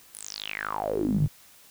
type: tone with band-pass filter sweep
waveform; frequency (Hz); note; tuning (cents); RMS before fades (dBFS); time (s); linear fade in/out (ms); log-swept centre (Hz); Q
sawtooth; 52.2; G#1; +10; -29; 0.14-1.28; 5; 11000 to 120; 9.8
effects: white hiss -54 dBFS RMS until 1.7 s

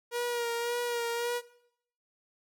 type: tone with vibrato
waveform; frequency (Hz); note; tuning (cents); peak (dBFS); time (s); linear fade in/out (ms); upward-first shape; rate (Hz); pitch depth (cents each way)
sawtooth; 475.2; A#4; +33; -26; 0.11-1.42; 50; sine; 1.8; 29
effects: noise-tail reverb RT60 0.7 s tail -19 dB re dry

